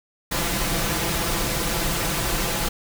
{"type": "noise with comb filter", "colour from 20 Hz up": "pink", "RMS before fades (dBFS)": -24, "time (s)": [0.31, 2.69], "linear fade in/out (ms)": 10, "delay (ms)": 5.9, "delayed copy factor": 0.6, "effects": []}